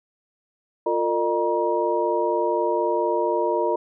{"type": "tone cluster", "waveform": "sine", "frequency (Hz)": [351.2, 455.3, 606, 951], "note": ["F4", "A#4", "D#5", "A#5"], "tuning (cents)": [10, -41, -46, 34], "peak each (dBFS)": -25, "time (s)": [0.86, 3.76], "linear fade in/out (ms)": 5, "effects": []}